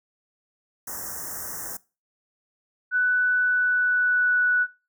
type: band-stop noise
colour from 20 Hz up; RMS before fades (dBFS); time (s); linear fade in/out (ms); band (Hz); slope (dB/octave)
white; -34; 0.87-1.77; 5; 1900 to 5400; 96
type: tone with pitch glide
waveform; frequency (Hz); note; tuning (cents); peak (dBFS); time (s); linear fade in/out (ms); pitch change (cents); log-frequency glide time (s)
sine; 1490 to 1477.1; F#6 to F#6; +12 to -3; -18; 2.91-4.67; 50; -15; 3.39-4.42
effects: noise-tail reverb RT60 0.3 s tail -21 dB re dry